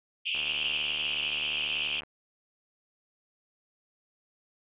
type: band-pass noise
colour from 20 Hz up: white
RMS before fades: -31 dBFS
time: 0.25-2.01 s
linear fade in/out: 20 ms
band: 2500 to 3200 Hz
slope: 96 dB/octave
type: click train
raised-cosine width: 0.5 ms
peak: -29 dBFS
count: 128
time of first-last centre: 0.35-2.034 s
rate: 75.4 Hz
effects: resampled to 8000 Hz